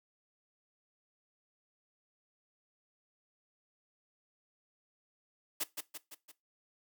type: noise with echo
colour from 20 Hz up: white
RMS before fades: -34 dBFS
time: 5.6-5.64 s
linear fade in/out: 10 ms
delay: 170 ms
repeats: 4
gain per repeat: -5 dB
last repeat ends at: 6.32 s
effects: noise-tail reverb RT60 0.2 s tail -18 dB re dry + high-pass 200 Hz 12 dB/octave